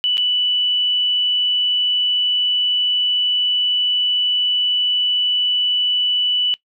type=tone with dropouts; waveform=sine; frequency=2969 Hz; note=F#7; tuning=5 cents sharp; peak=-15 dBFS; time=0.04-6.54 s; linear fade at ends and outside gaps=0 ms; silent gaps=0.171-0.179 s; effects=noise-tail reverb RT60 0.1 s tail -20 dB re dry